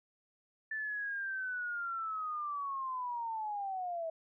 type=linear sweep; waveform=sine; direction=down; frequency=1764 to 641 Hz; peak=-35 dBFS; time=0.71-4.1 s; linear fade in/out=5 ms; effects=none

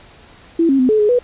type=tone with pitch steps; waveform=sine; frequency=332.6 / 271 / 255.5 / 430.7 / 419.5 / 490.5 Hz; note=E4 / C#4 / C4 / A4 / G#4 / B4; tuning=+16 / -39 / -41 / -37 / +17 / -12 cents; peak=-10 dBFS; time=0.59-1.19 s; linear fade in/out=5 ms; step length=100 ms; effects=pink hiss -44 dBFS RMS until 1.23 s + resampled to 8000 Hz

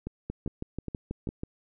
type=two click trains; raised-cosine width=3 ms; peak=-21 / -20 dBFS; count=4 / 8; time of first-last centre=0.07-1.29 / 0.3-1.435 s; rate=2.46 / 6.17 Hz; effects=none

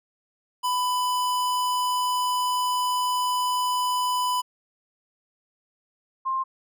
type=tone pair in turn; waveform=square / sine; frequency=997 / 1056.3 Hz; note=B5 / C6; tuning=+16 / +16 cents; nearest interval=minor second; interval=100 cents; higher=second; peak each=-23 dBFS; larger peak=neither; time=0.63-4.42 / 6.25-6.44 s; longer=first; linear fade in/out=20 ms; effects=none

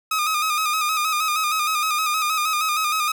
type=tone with vibrato; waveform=sawtooth; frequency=1244.5 Hz; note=D#6; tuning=in tune; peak=-16 dBFS; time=0.11-3.12 s; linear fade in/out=5 ms; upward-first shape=square; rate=6.4 Hz; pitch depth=45 cents each way; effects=none

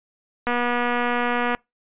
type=click train; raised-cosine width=0.5 ms; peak=-9 dBFS; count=262; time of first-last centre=0.47-1.549 s; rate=242 Hz; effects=noise-tail reverb RT60 0.2 s tail -26 dB re dry + resampled to 8000 Hz

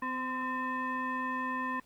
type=tone with frequency modulation; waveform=sine; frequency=1030 Hz; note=C6; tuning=28 cents flat; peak=-31 dBFS; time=0.02-1.8 s; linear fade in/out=5 ms; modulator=775 Hz; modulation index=1.1; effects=pink hiss -65 dBFS RMS until 1.85 s + Opus 24 kbps

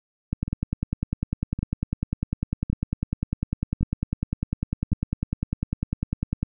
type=two click trains; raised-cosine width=5 ms; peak=-11 / -17 dBFS; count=62 / 5; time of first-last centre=0.33-6.43 / 0.48-4.92 s; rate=10 / 0.901 Hz; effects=none

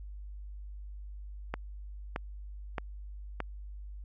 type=click train; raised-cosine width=0.5 ms; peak=-18 dBFS; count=4; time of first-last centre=1.54-3.403 s; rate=1.61 Hz; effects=added 50 Hz sine -41 dBFS peak until 4.04 s

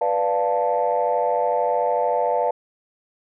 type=chord; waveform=sine; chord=B half-diminished seventh; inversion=none; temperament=equal; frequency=493.9 / 587.3 / 698.5 / 880 Hz; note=B4 / D5 / F5 / A5; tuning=0 / 0 / 0 / 0 cents; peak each=-23 dBFS; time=0.01-2.51 s; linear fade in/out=5 ms; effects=tanh soft clip ceiling -10 dBFS

